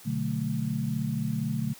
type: chord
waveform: sine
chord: B minor seventh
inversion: none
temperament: equal with one note detuned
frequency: 122.83 / 146.83 / 185 / 220 Hz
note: B2 / D3 / F#3 / A3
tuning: -9 / 0 / 0 / 0 cents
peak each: -33 / -31 / -35 / -31 dBFS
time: 0.05-1.74 s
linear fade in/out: 20 ms
effects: white hiss -50 dBFS RMS until 1.79 s